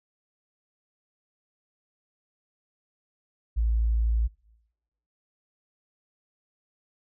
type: tone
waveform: sine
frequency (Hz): 56.2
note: A1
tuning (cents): +37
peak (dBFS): -21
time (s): 3.56-4.28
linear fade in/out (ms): 20
effects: noise-tail reverb RT60 1.0 s tail -25 dB re dry